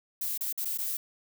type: noise with dropouts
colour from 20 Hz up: violet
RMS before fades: -32 dBFS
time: 0.21-0.97 s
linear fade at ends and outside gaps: 5 ms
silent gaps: 0.377-0.408 / 0.527-0.576 / 0.648-0.654 / 0.776-0.785 s
effects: none